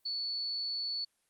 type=tone; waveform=sine; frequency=4442 Hz; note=C#8; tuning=3 cents sharp; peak=-33 dBFS; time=0.05-1.05 s; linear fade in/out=10 ms; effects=white hiss -75 dBFS RMS until 1.29 s + Opus 24 kbps